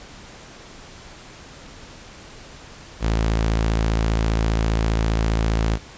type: tone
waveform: sawtooth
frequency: 55 Hz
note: A1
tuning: in tune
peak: -14 dBFS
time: 3-5.79 s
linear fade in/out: 50 ms
effects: pink hiss -42 dBFS RMS until 5.97 s + resampled to 16000 Hz